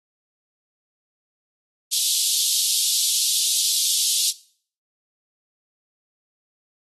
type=high-pass noise; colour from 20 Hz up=pink; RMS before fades=-21 dBFS; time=1.91-4.32 s; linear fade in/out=20 ms; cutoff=3300 Hz; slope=48 dB/octave; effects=noise-tail reverb RT60 0.5 s tail -19 dB re dry + AAC 32 kbps